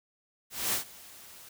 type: noise with ADSR envelope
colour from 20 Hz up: white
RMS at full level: -28 dBFS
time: 0.5-1.49 s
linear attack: 230 ms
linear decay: 110 ms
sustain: -22 dB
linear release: 6 ms
effects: none